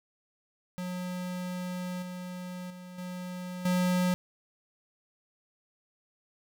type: tone with level steps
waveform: square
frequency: 180.8 Hz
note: F#3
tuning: 40 cents flat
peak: -34 / -38 / -44 / -37 / -25 dBFS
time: 0.78-4.14 s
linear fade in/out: 0 ms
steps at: 2.02 / 2.7 / 2.98 / 3.65 s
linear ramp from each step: 5 ms
effects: none